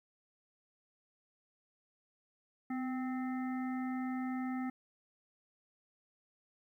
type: harmonic tone with a mistuned harmonic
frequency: 259.7 Hz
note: C4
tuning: 13 cents flat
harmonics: 1 / 3 / 5 / 7 / 8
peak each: -35 / -45 / -49 / -52 / -53 dBFS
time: 2.7-4.7 s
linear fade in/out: 5 ms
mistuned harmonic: 1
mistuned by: -31 cents
effects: 12-bit